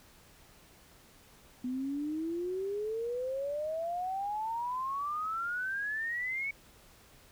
sine exponential sweep, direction up, 246.9 to 2246 Hz, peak -32 dBFS, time 1.64-6.51 s, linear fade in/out 5 ms, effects pink hiss -59 dBFS RMS until 7.31 s

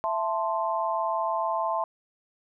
sine chord, A minor, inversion second, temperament equal with one note detuned, 664.6 / 880 / 1046.5 Hz, E5 / A5 / C6, +14 / 0 / 0 cents, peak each -29 dBFS, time 0.04-1.84 s, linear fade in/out 0 ms, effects none

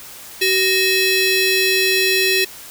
20% pulse ring-modulated tone, 1480 Hz, F#6, in tune, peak -6 dBFS, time 0.41-2.45 s, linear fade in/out 10 ms, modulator 1100 Hz, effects white hiss -37 dBFS RMS until 2.7 s

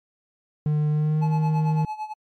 triangle tone with pitch glide, 150.7 to 155.83 Hz, D3 to D#3, +45 to +3 cents, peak -17 dBFS, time 0.66-1.85 s, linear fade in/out 2 ms, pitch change +58 cents, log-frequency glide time 0.93-1.27 s
triangle tone with tremolo, 858 Hz, A5, 44 cents flat, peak -24 dBFS, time 1.21-2.14 s, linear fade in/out 20 ms, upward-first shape sine, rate 8.9 Hz, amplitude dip 80%
effects MP3 64 kbps

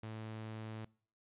sawtooth tone, 110 Hz, A2, in tune, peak -39 dBFS, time 0.03-0.85 s, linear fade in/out 5 ms, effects noise-tail reverb RT60 0.5 s tail -24 dB re dry + resampled to 8000 Hz

